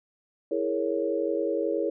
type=chord; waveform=sine; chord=A# half-diminished seventh; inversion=second; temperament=equal; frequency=329.6 / 415.3 / 466.2 / 554.4 Hz; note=E4 / G#4 / A#4 / C#5; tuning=0 / 0 / 0 / 0 cents; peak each=-30 dBFS; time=0.51-1.9 s; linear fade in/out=5 ms; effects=none